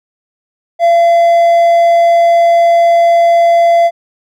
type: tone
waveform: triangle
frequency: 681 Hz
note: F5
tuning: 44 cents flat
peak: -3 dBFS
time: 0.79-3.91 s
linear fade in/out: 50 ms
effects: none